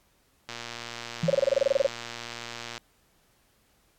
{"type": "click train", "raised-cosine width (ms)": 0.2, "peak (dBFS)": -19, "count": 271, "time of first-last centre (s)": [0.49, 2.778], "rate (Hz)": 118}
{"type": "tone with exponential decay", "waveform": "sine", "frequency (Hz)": 164.81, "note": "E3", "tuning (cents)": 0, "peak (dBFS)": -21, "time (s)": [1.23, 1.45], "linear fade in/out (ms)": 5, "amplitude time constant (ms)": 46}
{"type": "tone bursts", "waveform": "sine", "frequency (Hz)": 550, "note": "C#5", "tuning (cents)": -14, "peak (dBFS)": -17, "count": 13, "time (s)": [1.28, 1.866], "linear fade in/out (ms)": 5, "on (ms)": 22, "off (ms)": 25}
{"effects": ["pink hiss -66 dBFS RMS until 3.98 s", "AAC 64 kbps"]}